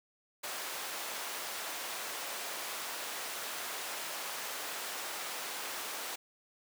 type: high-pass noise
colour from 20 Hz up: pink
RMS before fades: -40 dBFS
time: 0.43-6.16 s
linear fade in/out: 10 ms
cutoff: 640 Hz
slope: 12 dB/octave
effects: none